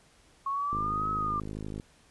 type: exponential two-way sweep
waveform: sine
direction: up then down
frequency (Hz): 1092 to 1289 to 1181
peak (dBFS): -28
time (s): 0.46-1.4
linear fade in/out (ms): 5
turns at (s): 1.11
type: click train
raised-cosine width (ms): 3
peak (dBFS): -25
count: 57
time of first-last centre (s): 0.73-1.799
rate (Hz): 52.4
effects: pink hiss -61 dBFS RMS until 2.1 s + resampled to 24000 Hz